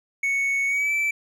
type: tone with pitch glide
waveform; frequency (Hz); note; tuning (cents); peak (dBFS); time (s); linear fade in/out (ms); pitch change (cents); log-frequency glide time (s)
triangle; 2217 to 2322; C#7 to D7; 0 to -20; -19; 0.23-1.11; 5; +80; 0.67-0.92
effects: none